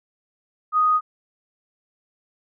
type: tone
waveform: sine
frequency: 1244.5 Hz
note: D#6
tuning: in tune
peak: -15 dBFS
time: 0.72-1.01 s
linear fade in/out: 50 ms
effects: none